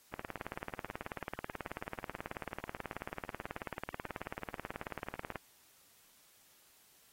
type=click train; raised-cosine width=0.5 ms; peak=-24 dBFS; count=97; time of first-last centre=0.14-5.357 s; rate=18.4 Hz; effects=white hiss -65 dBFS RMS until 7.12 s + AAC 48 kbps